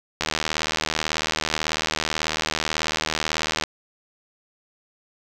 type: click train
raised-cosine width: 0.2 ms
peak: -5 dBFS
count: 269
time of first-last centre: 0.21-3.637 s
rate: 78.2 Hz
effects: 7-bit